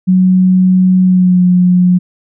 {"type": "tone with pitch glide", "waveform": "sine", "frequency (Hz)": [185, 180.05], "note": ["F#3", "F#3"], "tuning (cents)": [0, -47], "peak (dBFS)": -5, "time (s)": [0.07, 1.99], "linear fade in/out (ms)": 20, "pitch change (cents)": -47, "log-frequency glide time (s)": [1.03, 1.43], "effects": []}